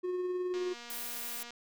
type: tone with tremolo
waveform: triangle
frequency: 362.4 Hz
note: F#4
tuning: 36 cents flat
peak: -28 dBFS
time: 0.03-0.74 s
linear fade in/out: 20 ms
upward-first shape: triangle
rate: 19 Hz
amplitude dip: 35%
type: click train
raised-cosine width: 0.2 ms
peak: -30 dBFS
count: 231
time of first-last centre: 0.54-1.506 s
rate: 238 Hz
type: noise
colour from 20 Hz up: blue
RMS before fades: -40 dBFS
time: 0.9-1.43 s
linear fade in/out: 2 ms
effects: none